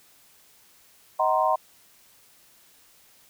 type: chord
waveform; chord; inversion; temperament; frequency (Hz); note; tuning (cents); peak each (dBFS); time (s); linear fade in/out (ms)
sine; C half-diminished seventh; first; just; 627.9 / 753.5 / 941.9 / 1046.5; Eb5 / Gb5 / Bb5 / C6; +16 / +31 / +18 / 0; -25; 1.19-1.56; 10
effects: white hiss -57 dBFS RMS until 3.29 s